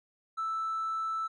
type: tone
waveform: triangle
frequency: 1318.5 Hz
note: E6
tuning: in tune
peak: -27 dBFS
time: 0.37-1.28 s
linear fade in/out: 20 ms
effects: tanh soft clip ceiling -27 dBFS + resampled to 24000 Hz